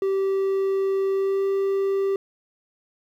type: tone with pitch glide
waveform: triangle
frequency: 388.2 to 391.4 Hz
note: G4 to G4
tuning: -17 to -3 cents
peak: -18 dBFS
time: 0.02-2.16 s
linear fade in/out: 2 ms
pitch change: +14 cents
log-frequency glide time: 1.13-1.45 s
effects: 10-bit